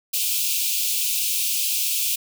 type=high-pass noise; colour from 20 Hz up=white; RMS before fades=-23 dBFS; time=0.13-2.16 s; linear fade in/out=10 ms; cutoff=2400 Hz; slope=96 dB/octave; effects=none